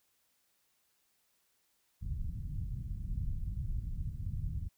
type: low-pass noise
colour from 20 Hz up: pink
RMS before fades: -37 dBFS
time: 2.01-4.69 s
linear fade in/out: 20 ms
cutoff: 140 Hz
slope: 24 dB/octave
effects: white hiss -75 dBFS RMS until 4.77 s